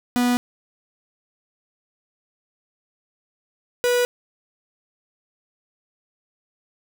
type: tone pair in turn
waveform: 45% pulse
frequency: 245.1 / 489.2 Hz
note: B3 / B4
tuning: -13 / -16 cents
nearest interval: octave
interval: 1197 cents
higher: second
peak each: -17 dBFS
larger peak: neither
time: 0.16-0.37 / 3.84-4.05 s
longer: neither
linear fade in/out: 0 ms
effects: none